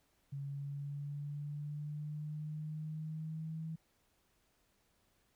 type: exponential sweep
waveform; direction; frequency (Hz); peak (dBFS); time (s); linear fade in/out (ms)
sine; up; 139.3 to 161.1; -39; 0.32-3.76; 10
effects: pink hiss -75 dBFS RMS until 5.35 s